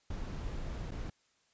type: noise with dropouts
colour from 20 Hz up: brown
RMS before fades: -39 dBFS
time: 0.1-1.1 s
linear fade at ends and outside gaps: 5 ms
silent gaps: 0.909-0.917 s
effects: white hiss -72 dBFS RMS until 1.53 s + resampled to 16000 Hz